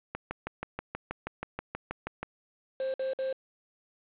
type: click train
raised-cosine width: 0.5 ms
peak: -19 dBFS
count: 14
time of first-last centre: 0.15-2.23 s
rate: 6.25 Hz
type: tone bursts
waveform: triangle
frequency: 528 Hz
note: C5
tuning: 16 cents sharp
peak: -27 dBFS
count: 3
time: 2.8-3.328 s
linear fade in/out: 2 ms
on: 140 ms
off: 54 ms
effects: resampled to 8000 Hz + 8-bit